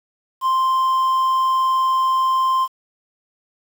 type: tone with quantisation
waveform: triangle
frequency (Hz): 1046.5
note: C6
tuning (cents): 0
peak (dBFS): -13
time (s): 0.41-2.68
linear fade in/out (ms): 50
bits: 7
effects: none